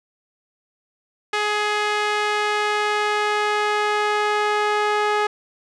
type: tone with band-pass filter sweep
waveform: sawtooth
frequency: 419.3 Hz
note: G#4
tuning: 17 cents sharp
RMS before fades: -21 dBFS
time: 1.33-5.27 s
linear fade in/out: 5 ms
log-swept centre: 2000 to 1200 Hz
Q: 0.78
effects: resampled to 24000 Hz